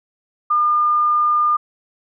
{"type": "tone", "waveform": "sine", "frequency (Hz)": 1208, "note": "D6", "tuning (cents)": 48, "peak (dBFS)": -13, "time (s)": [0.5, 1.57], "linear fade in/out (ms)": 10, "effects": []}